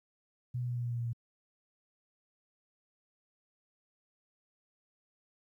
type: tone with pitch steps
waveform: sine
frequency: 123.7 / 122.77 / 121.86 / 120.94 / 120.04 / 119.14 / 118.25 / 117.37 Hz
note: B2 / B2 / B2 / B2 / B2 / A#2 / A#2 / A#2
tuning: +3 / -10 / -23 / -36 / -49 / +38 / +25 / +12 cents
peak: -32 dBFS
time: 0.54-1.132 s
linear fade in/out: 10 ms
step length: 74 ms
effects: 12-bit